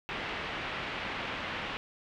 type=low-pass noise; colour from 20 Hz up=white; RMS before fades=-37 dBFS; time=0.09-1.77 s; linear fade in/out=0 ms; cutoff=2900 Hz; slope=24 dB/octave; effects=none